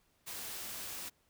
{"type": "noise", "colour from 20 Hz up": "white", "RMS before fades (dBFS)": -43, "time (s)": [0.26, 1.1], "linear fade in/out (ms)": 20, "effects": ["pink hiss -73 dBFS RMS until 1.29 s"]}